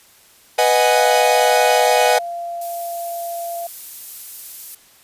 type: chord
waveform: 45% pulse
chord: G# minor seventh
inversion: first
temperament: equal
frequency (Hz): 493.9 / 622.3 / 740 / 830.6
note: B4 / D#5 / F#5 / G#5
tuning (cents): 0 / 0 / 0 / 0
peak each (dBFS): -18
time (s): 0.58-2.19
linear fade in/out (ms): 10
type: tone with pitch glide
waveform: sine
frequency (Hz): 690 to 684.4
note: F5 to F5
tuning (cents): -21 to -35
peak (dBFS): -24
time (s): 0.96-3.67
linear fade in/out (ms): 5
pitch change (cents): -14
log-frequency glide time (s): 2.29-3.17
type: noise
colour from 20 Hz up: violet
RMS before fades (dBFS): -31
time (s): 2.61-4.75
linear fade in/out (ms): 5
effects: white hiss -50 dBFS RMS until 5.03 s + resampled to 32000 Hz